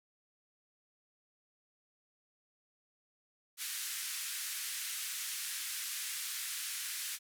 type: band-pass noise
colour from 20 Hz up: white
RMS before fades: -40 dBFS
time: 3.57-7.19 s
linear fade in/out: 50 ms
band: 1500 to 13000 Hz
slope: 24 dB/octave
effects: none